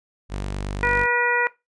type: tone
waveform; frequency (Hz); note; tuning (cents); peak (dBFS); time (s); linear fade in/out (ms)
sawtooth; 49; G1; 0; -22; 0.29-1.07; 50
type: harmonic tone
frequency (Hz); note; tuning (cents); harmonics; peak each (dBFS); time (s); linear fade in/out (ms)
483.2; B4; -38; 1 / 2 / 3 / 4 / 5; -26 / -24 / -24 / -23 / -27; 0.83-1.47; 0
effects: noise-tail reverb RT60 0.2 s tail -19 dB re dry + resampled to 22050 Hz